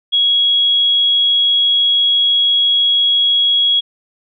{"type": "tone", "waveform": "sine", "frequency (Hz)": 3322, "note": "G#7", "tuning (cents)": 0, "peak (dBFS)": -10, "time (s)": [0.12, 3.81], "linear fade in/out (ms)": 20, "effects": []}